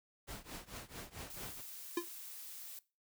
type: noise with tremolo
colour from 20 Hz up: pink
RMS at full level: -45 dBFS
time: 0.27-1.62 s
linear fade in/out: 20 ms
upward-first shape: triangle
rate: 4.5 Hz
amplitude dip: 95%
type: noise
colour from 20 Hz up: blue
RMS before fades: -49 dBFS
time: 1.3-2.79 s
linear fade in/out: 2 ms
type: tone with exponential decay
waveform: square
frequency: 344.2 Hz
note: F4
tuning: 25 cents flat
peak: -30 dBFS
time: 1.97-2.06 s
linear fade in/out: 5 ms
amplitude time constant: 19 ms
effects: noise-tail reverb RT60 0.3 s tail -20 dB re dry